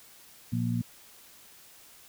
harmonic tone, 58.9 Hz, A#1, 19 cents sharp, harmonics 2 / 3 / 4, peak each -29 / -33 / -31 dBFS, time 0.52-0.82 s, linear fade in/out 10 ms, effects white hiss -54 dBFS RMS until 2.08 s

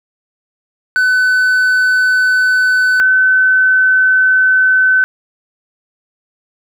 triangle / sine tone pair in turn, 1507 / 1519.2 Hz, F#6 / F#6, +31 / +45 cents, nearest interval unison, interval 14 cents, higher second, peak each -7 dBFS, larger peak neither, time 0.96-3 / 3-5.04 s, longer neither, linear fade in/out 0 ms, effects none

